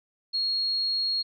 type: tone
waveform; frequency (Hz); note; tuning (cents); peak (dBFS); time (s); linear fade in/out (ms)
sine; 4292; C8; +43; -24; 0.33-1.23; 20
effects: none